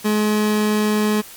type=tone; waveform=30% pulse; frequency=211.9 Hz; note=G#3; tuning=35 cents sharp; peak=-13 dBFS; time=0.04-1.22 s; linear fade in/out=20 ms; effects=white hiss -39 dBFS RMS until 1.36 s + MP3 96 kbps